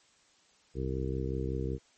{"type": "harmonic tone", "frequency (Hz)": 65.41, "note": "C2", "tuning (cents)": 0, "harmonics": [1, 2, 3, 4, 5, 6, 7], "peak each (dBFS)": [-35, -36, -41, -43, -40, -39, -40], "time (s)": [0.74, 1.79], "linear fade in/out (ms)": 50, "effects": ["white hiss -65 dBFS RMS until 1.97 s", "MP3 32 kbps"]}